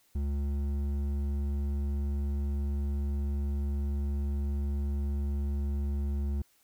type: tone with hard clipping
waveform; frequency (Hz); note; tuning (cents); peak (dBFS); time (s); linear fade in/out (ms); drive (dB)
triangle; 70.8; C#2; +37; -30; 0.15-6.42; 5; 12
effects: white hiss -67 dBFS RMS until 6.63 s